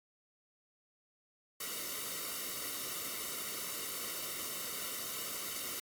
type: noise with comb filter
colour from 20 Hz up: white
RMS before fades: -40 dBFS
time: 1.6-5.8 s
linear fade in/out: 5 ms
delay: 1.2 ms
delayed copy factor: -0.75
effects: AAC 64 kbps